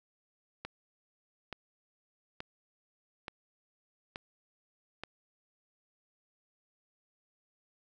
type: click train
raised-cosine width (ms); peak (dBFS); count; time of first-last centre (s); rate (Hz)
0.3; -23; 6; 0.65-5.036; 1.14
effects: none